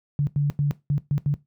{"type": "tone bursts at uneven times", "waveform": "sine", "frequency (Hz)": 144.2, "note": "D3", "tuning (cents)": -31, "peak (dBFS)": -18, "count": 6, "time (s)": [[0.19, 0.27], [0.36, 0.5], [0.59, 0.71], [0.9, 0.98], [1.11, 1.18], [1.26, 1.34]], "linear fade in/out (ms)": 0, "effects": ["noise-tail reverb RT60 0.2 s tail -18 dB re dry", "high-pass 60 Hz 12 dB/octave"]}